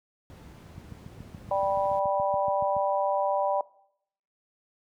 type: noise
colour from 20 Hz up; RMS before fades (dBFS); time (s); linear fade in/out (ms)
brown; -43; 0.3-1.99; 0
type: click train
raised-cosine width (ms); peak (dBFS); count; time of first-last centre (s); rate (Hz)
5; -28; 15; 0.78-2.766; 7.05
type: harmonic tone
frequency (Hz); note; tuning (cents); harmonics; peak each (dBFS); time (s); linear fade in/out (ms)
196; G3; 0; 3 / 4 / 5; -26 / -28 / -30; 1.51-3.61; 2
effects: noise-tail reverb RT60 0.7 s tail -20 dB re dry + high-pass 80 Hz 12 dB/octave